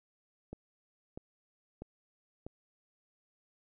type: click train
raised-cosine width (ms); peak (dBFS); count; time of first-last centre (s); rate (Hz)
2; -29; 4; 0.53-2.465; 1.55
effects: none